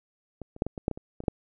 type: clicks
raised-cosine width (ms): 2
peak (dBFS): -24 / -30 / -10 / -18 / -22 / -11 / -18 / -26 / -23 / -30 / -10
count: 11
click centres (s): 0.417 / 0.564 / 0.621 / 0.666 / 0.778 / 0.881 / 0.913 / 0.975 / 1.204 / 1.238 / 1.282
effects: none